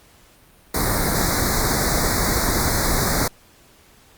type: band-stop noise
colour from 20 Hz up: pink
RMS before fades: -20 dBFS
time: 0.74-3.28 s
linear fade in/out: 5 ms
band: 2200 to 3800 Hz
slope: 96 dB/octave
effects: pink hiss -52 dBFS RMS until 4.17 s + Opus 48 kbps